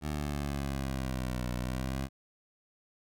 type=exponential two-way sweep; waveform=15% pulse; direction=down then up; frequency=75.7 to 60.9 to 68.3 Hz; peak=-26 dBFS; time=0.01-2.09 s; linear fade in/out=50 ms; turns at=1.52 s; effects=none